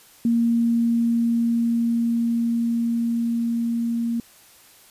sine tone with level ramp, 233.1 Hz, A#3, in tune, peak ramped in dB -16 to -21 dBFS, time 0.25-4.2 s, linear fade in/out 2 ms, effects white hiss -51 dBFS RMS until 4.9 s + resampled to 32000 Hz

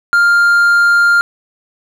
triangle tone, 1400 Hz, F6, 4 cents sharp, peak -5 dBFS, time 0.13-1.21 s, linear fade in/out 0 ms, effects none

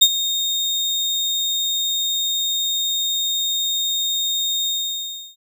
35% pulse tone with ADSR envelope, 3692 Hz, A#7, 17 cents flat, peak -4 dBFS, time 0.01-5.36 s, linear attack 13 ms, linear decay 57 ms, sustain -13 dB, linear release 690 ms, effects none

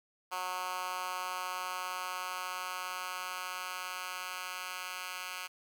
10% pulse tone with high-pass filter sweep, 183 Hz, F#3, 19 cents flat, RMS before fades -39 dBFS, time 0.31-5.48 s, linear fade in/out 20 ms, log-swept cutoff 1000 to 1700 Hz, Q 1.7, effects 10-bit

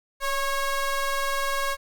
25% pulse ring-modulated tone, 550 Hz, C#5, 14 cents flat, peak -17 dBFS, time 0.2-1.77 s, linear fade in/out 50 ms, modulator 540 Hz, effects none

